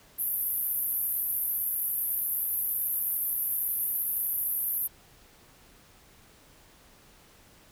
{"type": "band-pass noise", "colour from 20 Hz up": "white", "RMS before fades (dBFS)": -30, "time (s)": [0.18, 4.88], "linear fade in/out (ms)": 20, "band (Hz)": [11000, 14000], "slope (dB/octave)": 96, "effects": ["pink hiss -57 dBFS RMS until 7.71 s"]}